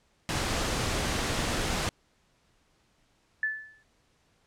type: noise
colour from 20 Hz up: pink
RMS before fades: -29 dBFS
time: 0.29-1.89 s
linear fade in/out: 0 ms
type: tone with exponential decay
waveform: sine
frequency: 1744 Hz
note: A6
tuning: 16 cents flat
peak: -23 dBFS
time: 3.43-3.83 s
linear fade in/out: 2 ms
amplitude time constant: 86 ms
effects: pink hiss -68 dBFS RMS until 4.46 s + low-pass 8000 Hz 12 dB/octave